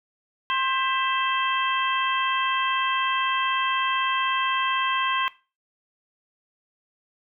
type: harmonic tone with a mistuned harmonic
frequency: 528 Hz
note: C5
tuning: 16 cents sharp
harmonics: 2 / 3 / 4 / 5 / 6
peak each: -24 / -31 / -33 / -30 / -29 dBFS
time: 0.5-5.28 s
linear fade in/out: 0 ms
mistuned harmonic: 4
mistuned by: -100 cents
effects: noise-tail reverb RT60 0.3 s tail -18 dB re dry